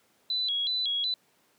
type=tone with vibrato; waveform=sine; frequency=3642 Hz; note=A#7; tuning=41 cents flat; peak=-26 dBFS; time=0.3-1.14 s; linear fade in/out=2 ms; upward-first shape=square; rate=2.7 Hz; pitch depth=160 cents each way; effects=pink hiss -66 dBFS RMS until 1.58 s + high-pass 200 Hz 12 dB/octave